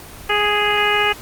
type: harmonic tone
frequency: 415.3 Hz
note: G#4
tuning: in tune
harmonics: 1 / 2 / 3 / 4 / 5 / 6 / 7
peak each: -22 / -22 / -22 / -22 / -22 / -22 / -22 dBFS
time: 0.29-1.13 s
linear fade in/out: 10 ms
effects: pink hiss -37 dBFS RMS until 1.21 s + Opus 24 kbps